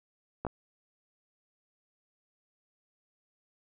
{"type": "clicks", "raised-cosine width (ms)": 1, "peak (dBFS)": -20, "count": 2, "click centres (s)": [0.45, 0.467], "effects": []}